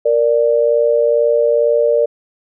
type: tone pair together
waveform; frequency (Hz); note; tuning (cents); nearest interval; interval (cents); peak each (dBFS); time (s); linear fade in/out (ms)
sine; 466.2 / 588.4; A#4 / D5; 0 / +3; major third; 403; -13; 0.05-2.06; 10
effects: none